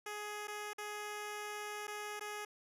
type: tone with dropouts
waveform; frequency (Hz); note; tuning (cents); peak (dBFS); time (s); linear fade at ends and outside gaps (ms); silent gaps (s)
10% pulse; 418; G#4; +11; -33; 0.06-2.45; 5; 0.473-0.48 / 0.733-0.782 / 1.871-1.878 / 2.196-2.208
effects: resampled to 32000 Hz